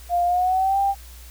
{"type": "tone with pitch glide", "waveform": "sine", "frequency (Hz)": [701, 791.4], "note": ["F5", "G5"], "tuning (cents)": [6, 16], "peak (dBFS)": -17, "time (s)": [0.09, 0.95], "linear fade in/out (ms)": 50, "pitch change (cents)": 210, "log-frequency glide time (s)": [0.25, 0.79], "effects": ["added 60 Hz sine -40 dBFS peak until 1.3 s", "white hiss -47 dBFS RMS until 1.3 s"]}